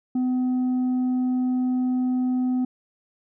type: tone with tanh clipping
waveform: sine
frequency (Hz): 253.1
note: B3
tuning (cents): +43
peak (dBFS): -21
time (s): 0.15-2.65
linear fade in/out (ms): 5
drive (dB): 3
effects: none